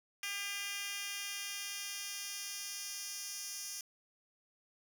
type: tone with high-pass filter sweep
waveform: 10% pulse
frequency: 401.9 Hz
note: G4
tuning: 43 cents sharp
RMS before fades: -42 dBFS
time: 0.23-3.81 s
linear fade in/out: 2 ms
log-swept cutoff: 2600 to 5500 Hz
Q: 1.4
effects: none